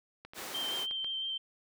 clicks, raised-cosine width 0.3 ms, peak -30 dBFS, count 7, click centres 0.25 / 0.335 / 0.384 / 0.421 / 0.795 / 0.911 / 1.045 s
pink high-pass noise, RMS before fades -42 dBFS, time 0.34-0.87 s, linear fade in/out 50 ms, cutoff 340 Hz, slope 12 dB/octave
sine tone with vibrato, 3136 Hz, G7, in tune, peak -33 dBFS, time 0.54-1.38 s, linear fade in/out 10 ms, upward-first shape square, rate 5.9 Hz, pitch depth 11 cents each way
effects none

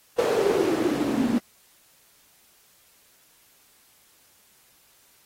white noise with band-pass filter sweep, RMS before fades -23 dBFS, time 0.18-1.39 s, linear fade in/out 10 ms, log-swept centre 490 to 230 Hz, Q 6.5, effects white hiss -59 dBFS RMS until 5.25 s + AAC 48 kbps

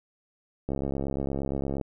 click train, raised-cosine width 2 ms, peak -17 dBFS, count 78, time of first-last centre 0.69-1.812 s, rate 68.6 Hz, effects none

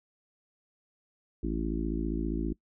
harmonic tone, 55 Hz, A1, in tune, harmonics 1 / 3 / 4 / 5 / 6 / 7, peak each -33 / -38 / -37 / -35 / -35 / -43 dBFS, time 1.43-2.53 s, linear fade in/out 5 ms, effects noise-tail reverb RT60 0.1 s tail -21 dB re dry

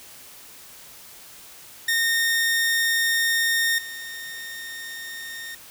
sawtooth tone with level steps, 1838 Hz, A#6, 25 cents flat, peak -16 / -30 dBFS, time 1.88-5.55 s, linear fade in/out 5 ms, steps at 3.78 s, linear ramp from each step 5 ms, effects white hiss -45 dBFS RMS until 5.7 s

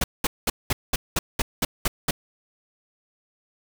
pink noise bursts, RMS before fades -22 dBFS, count 10, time 0.01-2.11 s, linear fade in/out 5 ms, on 30 ms, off 200 ms, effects none

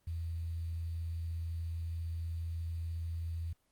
sine tone with quantisation, 83.1 Hz, E2, 15 cents sharp, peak -35 dBFS, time 0.07-3.53 s, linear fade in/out 5 ms, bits 10, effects pink hiss -75 dBFS RMS until 3.71 s + Opus 24 kbps

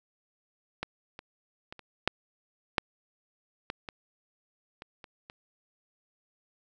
clicks, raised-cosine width 0.3 ms, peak -16 / -26 / -25 / -30 / -7 / -7 / -17 / -22 / -26 / -29 / -28 dBFS, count 11, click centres 0.83 / 1.191 / 1.725 / 1.793 / 2.076 / 2.782 / 3.701 / 3.888 / 4.821 / 5.042 / 5.299 s, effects none

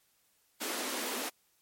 pink high-pass noise, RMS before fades -36 dBFS, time 0.6-1.3 s, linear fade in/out 20 ms, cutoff 220 Hz, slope 96 dB/octave, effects white hiss -71 dBFS RMS until 1.61 s + MP3 64 kbps

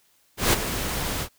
pink noise with ADSR envelope, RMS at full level -17 dBFS, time 0.37-1.29 s, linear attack 160 ms, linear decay 21 ms, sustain -11 dB, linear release 79 ms, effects white hiss -63 dBFS RMS until 1.38 s

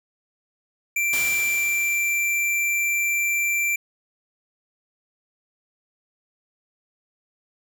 square tone, 2352 Hz, D7, 2 cents sharp, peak -21 dBFS, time 0.96-3.76 s, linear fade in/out 5 ms
white noise with exponential decay, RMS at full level -28 dBFS, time 1.13-3.11 s, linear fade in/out 1 ms, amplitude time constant 430 ms
effects none

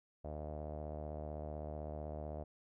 sawtooth tone with low-pass filter, 75.8 Hz, D#2, 45 cents flat, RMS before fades -44 dBFS, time 0.24-2.44 s, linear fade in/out 10 ms, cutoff 640 Hz, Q 5.3, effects none

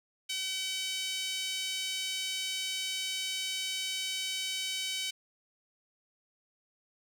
5% pulse tone with high-pass filter, 760 Hz, F#5, 46 cents sharp, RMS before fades -35 dBFS, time 0.29-5.11 s, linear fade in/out 10 ms, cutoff 2700 Hz, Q 3.7, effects none

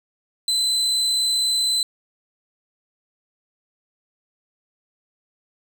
35% pulse tone, 4034 Hz, B7, 36 cents sharp, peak -17 dBFS, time 0.48-1.83 s, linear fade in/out 2 ms, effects none

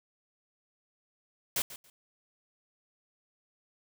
white noise with echo, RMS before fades -30 dBFS, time 1.56-1.62 s, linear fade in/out 2 ms, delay 140 ms, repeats 2, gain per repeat -15 dB, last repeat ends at 1.9 s, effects none

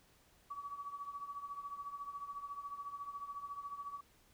sine tone with tremolo, 1140 Hz, C#6, 48 cents sharp, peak -39 dBFS, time 0.5-4.01 s, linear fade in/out 10 ms, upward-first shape triangle, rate 14 Hz, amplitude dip 80%, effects pink hiss -68 dBFS RMS until 4.33 s

